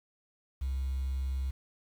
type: tone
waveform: sine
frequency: 66.4 Hz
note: C2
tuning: 26 cents sharp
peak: -28 dBFS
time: 0.61-1.51 s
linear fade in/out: 10 ms
effects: tanh soft clip ceiling -28 dBFS + 9-bit